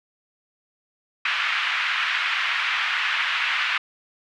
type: band-pass noise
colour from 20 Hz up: white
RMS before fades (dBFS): -24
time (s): 1.25-3.78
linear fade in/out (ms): 5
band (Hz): 1200 to 2800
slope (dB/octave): 24
effects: none